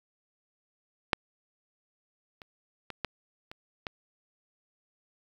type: clicks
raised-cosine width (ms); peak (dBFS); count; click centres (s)
0.3; -6 / -29 / -22 / -14 / -26 / -18; 6; 1.132 / 2.418 / 2.903 / 3.047 / 3.515 / 3.868
effects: 8-bit